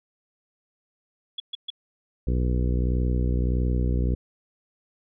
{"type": "tone bursts", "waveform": "sine", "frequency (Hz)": 3378, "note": "G#7", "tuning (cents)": 29, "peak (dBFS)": -28, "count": 3, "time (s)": [1.38, 1.703], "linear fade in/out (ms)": 5, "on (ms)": 21, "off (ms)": 130}
{"type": "harmonic tone", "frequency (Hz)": 61.6, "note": "B1", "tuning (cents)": -4, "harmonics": [1, 2, 3, 4, 5, 6, 7, 8], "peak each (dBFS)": [-22, -28, -32, -34, -36, -38, -39, -40], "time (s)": [2.27, 4.15], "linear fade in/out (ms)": 5}
{"effects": []}